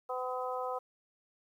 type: harmonic tone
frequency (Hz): 253.5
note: B3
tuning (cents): +45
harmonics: 2 / 3 / 4 / 5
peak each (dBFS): -37 / -39 / -40 / -41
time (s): 0.09-0.79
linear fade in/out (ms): 10
effects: 11-bit